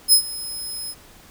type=tone with ADSR envelope; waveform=15% pulse; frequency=5120 Hz; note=D#8; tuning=49 cents sharp; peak=-3 dBFS; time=0.08-0.95 s; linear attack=47 ms; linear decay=89 ms; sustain=-20 dB; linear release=50 ms; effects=pink hiss -48 dBFS RMS until 1.3 s